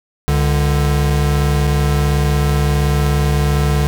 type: tone pair together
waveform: square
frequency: 69.3 / 146.5 Hz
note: C#2 / D3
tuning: 0 / -4 cents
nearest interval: octave + minor second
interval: 1296 cents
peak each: -16 dBFS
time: 0.28-3.87 s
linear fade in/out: 0 ms
effects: none